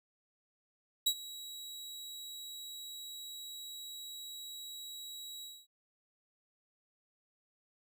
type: tone with ADSR envelope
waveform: sawtooth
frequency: 3875 Hz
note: B7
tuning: 34 cents flat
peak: -22 dBFS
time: 1.06-5.67 s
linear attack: 10 ms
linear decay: 66 ms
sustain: -19 dB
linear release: 240 ms
effects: none